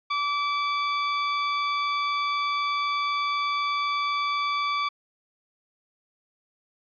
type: tone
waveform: sawtooth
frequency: 1156 Hz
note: D6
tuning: 28 cents flat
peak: -20 dBFS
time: 0.1-4.89 s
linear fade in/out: 10 ms
effects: resampled to 11025 Hz